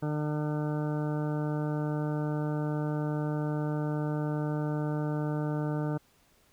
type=harmonic tone; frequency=150.4 Hz; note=D3; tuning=42 cents sharp; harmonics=1 / 2 / 3 / 4 / 5 / 6 / 8 / 9 / 10; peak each=-30 / -34 / -39 / -40 / -46 / -44 / -48 / -50 / -49 dBFS; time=0.02-5.98 s; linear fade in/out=10 ms; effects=pink hiss -65 dBFS RMS until 6.52 s